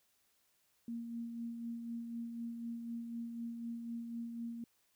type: tone with tremolo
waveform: sine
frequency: 233.1 Hz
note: A#3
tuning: in tune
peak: -38 dBFS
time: 0.88-4.64 s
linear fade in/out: 2 ms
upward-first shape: sine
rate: 4 Hz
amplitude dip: 40%
effects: white hiss -75 dBFS RMS until 4.95 s